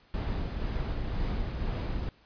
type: noise with tremolo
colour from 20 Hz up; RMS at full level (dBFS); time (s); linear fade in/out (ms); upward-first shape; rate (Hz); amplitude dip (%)
brown; -30; 0.14-2.09; 0; triangle; 2; 35
effects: pink hiss -62 dBFS RMS until 2.25 s + resampled to 11025 Hz